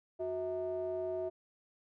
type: ring-modulated tone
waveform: triangle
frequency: 139.5 Hz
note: C#3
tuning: 11 cents sharp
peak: -29 dBFS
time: 0.19-1.3 s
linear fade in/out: 20 ms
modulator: 507 Hz
effects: none